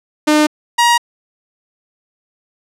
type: tone pair in turn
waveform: sawtooth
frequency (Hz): 302.8 / 949.2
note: D#4 / A#5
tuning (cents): -47 / +31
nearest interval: octave + minor sixth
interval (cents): 1978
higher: second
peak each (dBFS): -5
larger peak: neither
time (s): 0.27-0.47 / 0.78-0.98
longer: neither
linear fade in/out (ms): 10
effects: low-pass 10000 Hz 12 dB/octave